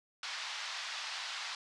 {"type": "band-pass noise", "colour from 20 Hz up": "white", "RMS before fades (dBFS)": -41, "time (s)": [0.23, 1.55], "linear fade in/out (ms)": 2, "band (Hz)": [830, 5000], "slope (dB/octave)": 24, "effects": ["resampled to 24000 Hz"]}